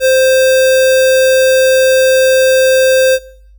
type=tone with sample-and-hold; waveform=sine; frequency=522 Hz; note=C5; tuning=4 cents flat; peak=-6 dBFS; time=0-3.19 s; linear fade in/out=50 ms; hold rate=2100 Hz; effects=noise-tail reverb RT60 0.6 s tail -20 dB re dry + added 50 Hz sine -38 dBFS peak until 3.58 s